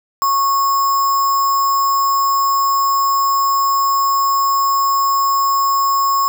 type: tone with sample-and-hold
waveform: sine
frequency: 1100 Hz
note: C#6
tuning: 14 cents flat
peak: -12 dBFS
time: 0.22-6.28 s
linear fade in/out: 0 ms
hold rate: 6300 Hz
effects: none